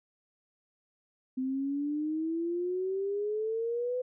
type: exponential sweep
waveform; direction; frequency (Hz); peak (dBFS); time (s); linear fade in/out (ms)
sine; up; 256.5 to 507; -29; 1.37-4.02; 10
effects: none